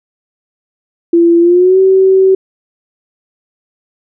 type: tone with pitch glide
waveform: sine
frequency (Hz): 339.4 to 381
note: F4 to G4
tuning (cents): -49 to -49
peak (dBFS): -4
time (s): 1.13-2.35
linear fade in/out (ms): 5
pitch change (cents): +200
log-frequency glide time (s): 1.4-1.79
effects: none